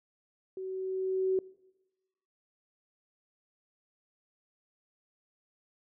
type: tone with level ramp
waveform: sine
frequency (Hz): 377.4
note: F#4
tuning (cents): +34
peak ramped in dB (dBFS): -36 to -24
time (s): 0.57-1.39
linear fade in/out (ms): 2
effects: noise-tail reverb RT60 1.0 s tail -22 dB re dry